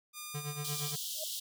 5% pulse tone with pitch glide, 1209 to 1188.2 Hz, D6 to D6, +50 to +20 cents, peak -30 dBFS, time 0.13-0.95 s, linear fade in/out 50 ms, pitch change -30 cents, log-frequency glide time 0.6-0.84 s
square tone with tremolo, 146.7 Hz, D3, 2 cents flat, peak -36 dBFS, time 0.34-0.96 s, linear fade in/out 10 ms, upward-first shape sine, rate 8.5 Hz, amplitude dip 80%
pink high-pass noise, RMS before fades -39 dBFS, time 0.64-1.4 s, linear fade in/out 10 ms, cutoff 3000 Hz, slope 96 dB/octave
sine tone with exponential growth, 622.3 Hz, D#5, in tune, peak -36 dBFS, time 1.13-1.24 s, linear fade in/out 5 ms, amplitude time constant 23 ms
effects none

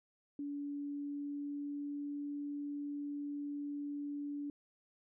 sine tone with pitch glide, 286.6 to 288.6 Hz, D4 to D4, -42 to -30 cents, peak -38 dBFS, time 0.39-4.5 s, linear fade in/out 2 ms, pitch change +12 cents, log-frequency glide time 0.81-2.34 s, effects none

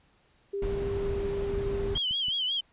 sine tone, 398.4 Hz, G4, 28 cents sharp, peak -29 dBFS, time 0.53-1.95 s, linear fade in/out 10 ms
brown noise, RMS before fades -34 dBFS, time 0.62-1.98 s, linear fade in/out 2 ms
clicks, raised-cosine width 5 ms, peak -32 dBFS, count 3, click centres 1.243 / 2.11 / 2.284 s
sine tone with vibrato, 3136 Hz, G7, in tune, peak -26 dBFS, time 1.95-2.61 s, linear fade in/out 10 ms, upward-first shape sine, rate 5.5 Hz, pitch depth 100 cents each way
effects pink hiss -65 dBFS RMS until 2.72 s + resampled to 8000 Hz

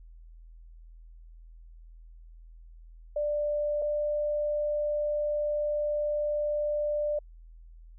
sine tone pair in turn, 591 / 593.3 Hz, D5 / D5, +11 / +18 cents, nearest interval unison, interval 7 cents, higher second, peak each -26 dBFS, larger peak neither, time 3.16-3.82 / 3.82-7.19 s, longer second, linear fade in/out 5 ms, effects added 41 Hz sine -47 dBFS peak until 7.98 s

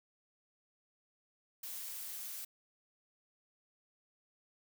blue noise, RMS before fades -44 dBFS, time 1.63-2.45 s, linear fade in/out 5 ms, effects none

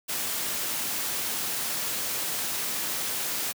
white noise, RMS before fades -30 dBFS, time 0.08-3.53 s, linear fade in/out 20 ms, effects high-pass 100 Hz 12 dB/octave

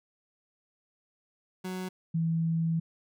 30% pulse / sine tone pair in turn, 185 / 164.1 Hz, F#3 / E3, 0 / -8 cents, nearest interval major second, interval 208 cents, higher first, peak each -31 / -25 dBFS, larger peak second, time 1.64-1.89 / 2.14-2.8 s, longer second, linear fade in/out 10 ms, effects none

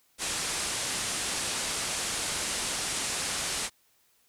white low-pass noise, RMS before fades -32 dBFS, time 0.18-3.7 s, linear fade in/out 50 ms, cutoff 10000 Hz, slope 48 dB/octave, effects white hiss -67 dBFS RMS until 4.28 s

